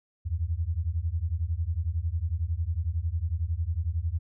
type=beating tone pair; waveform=sine; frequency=77.78 / 88.78 Hz; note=D#2 / F2; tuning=0 / +29 cents; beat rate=11 Hz; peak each=-29 dBFS; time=0.25-4.19 s; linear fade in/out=20 ms; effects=none